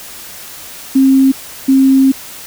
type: tone bursts at uneven times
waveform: sine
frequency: 267.5 Hz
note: C4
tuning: 38 cents sharp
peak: -5 dBFS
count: 2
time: 0.95-1.32 / 1.68-2.12 s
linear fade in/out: 10 ms
effects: white hiss -31 dBFS RMS until 2.46 s